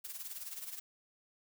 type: noise with tremolo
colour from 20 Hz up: blue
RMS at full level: -42 dBFS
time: 0.04-0.8 s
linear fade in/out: 10 ms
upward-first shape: sine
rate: 19 Hz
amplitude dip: 65%
effects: none